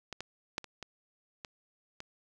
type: clicks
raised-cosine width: 0.2 ms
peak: -22 / -21 / -15 / -28 / -24 / -24 / -25 dBFS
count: 7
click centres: 0.127 / 0.206 / 0.581 / 0.643 / 0.827 / 1.448 / 2.004 s
effects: none